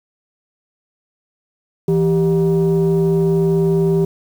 sine tone pair together, 164.82 / 392 Hz, E3 / G4, 0 / 0 cents, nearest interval octave + minor third, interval 1500 cents, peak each -13 dBFS, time 1.88-4.05 s, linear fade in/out 5 ms, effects tanh soft clip ceiling -9 dBFS + 7-bit

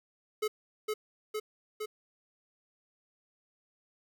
square tone with echo, 428.1 Hz, A4, 47 cents flat, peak -29 dBFS, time 0.42-0.48 s, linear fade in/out 10 ms, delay 460 ms, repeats 3, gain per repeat -2 dB, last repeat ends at 1.86 s, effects 11-bit

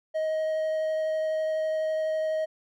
triangle tone with vibrato, 629 Hz, D#5, 19 cents sharp, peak -23 dBFS, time 0.14-2.46 s, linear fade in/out 20 ms, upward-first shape triangle, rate 12 Hz, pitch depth 8 cents each way, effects none

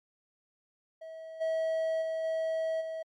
triangle tone with level steps, 645 Hz, E5, 38 cents flat, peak -40 / -26 / -29 / -27 / -33 dBFS, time 1.01-3.03 s, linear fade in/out 10 ms, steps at 1.4 / 2.01 / 2.23 / 2.8 s, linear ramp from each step 20 ms, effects Opus 48 kbps

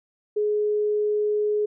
sine tone, 420 Hz, G#4, 19 cents sharp, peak -20 dBFS, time 0.36-1.66 s, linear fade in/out 10 ms, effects none

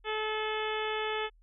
harmonic tone, 432.1 Hz, A4, 31 cents flat, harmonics 1 / 2 / 3 / 4 / 5 / 6 / 7 / 8, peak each -34 / -37 / -39 / -40 / -41 / -42 / -42 / -43 dBFS, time 0.04-1.3 s, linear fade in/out 50 ms, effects added 40 Hz sine -58 dBFS peak until 1.42 s

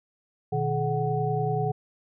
sine tone cluster, 123.5 / 153.9 / 426.4 / 744 Hz, B2 / D#3 / G#4 / F#5, 0 / -19 / +46 / +9 cents, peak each -29 dBFS, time 0.52-1.72 s, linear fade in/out 10 ms, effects none

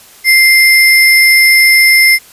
sine tone with sample-and-hold, 2093 Hz, C7, in tune, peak -3 dBFS, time 0.24-2.19 s, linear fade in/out 50 ms, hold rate 7350 Hz, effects white hiss -39 dBFS RMS until 2.32 s + resampled to 32000 Hz

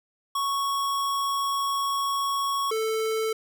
square tone pair in turn, 1108.7 / 441.4 Hz, C#6 / A4, 0 / +5 cents, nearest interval octave + major third, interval 1595 cents, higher first, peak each -25 dBFS, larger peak neither, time 0.35-2.71 / 2.71-3.33 s, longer first, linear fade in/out 5 ms, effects none

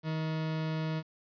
40% pulse tone, 158.1 Hz, D#3, 28 cents sharp, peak -30 dBFS, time 0.03-1.03 s, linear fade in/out 50 ms, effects resampled to 11025 Hz + 10-bit

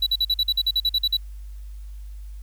triangle tone bursts, 3936 Hz, B7, 7 cents flat, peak -16 dBFS, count 13, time 0.02-1.169 s, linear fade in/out 5 ms, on 45 ms, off 47 ms, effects added 50 Hz sine -34 dBFS peak until 2.42 s + white hiss -60 dBFS RMS until 2.42 s

